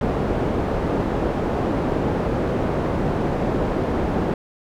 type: low-pass noise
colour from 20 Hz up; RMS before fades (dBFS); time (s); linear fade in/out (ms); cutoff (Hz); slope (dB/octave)
white; -22; 0.01-4.34; 2; 500; 12
effects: none